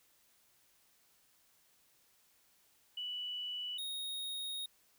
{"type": "tone pair in turn", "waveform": ["sine", "square"], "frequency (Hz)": [2960, 3739], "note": ["F#7", "A#7"], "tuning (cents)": [0, 4], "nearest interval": "major third", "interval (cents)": 404, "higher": "second", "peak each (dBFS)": [-38, -39], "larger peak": "first", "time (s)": [[2.97, 3.78], [3.78, 4.66]], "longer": "second", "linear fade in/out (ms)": 5, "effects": ["white hiss -70 dBFS RMS until 4.98 s"]}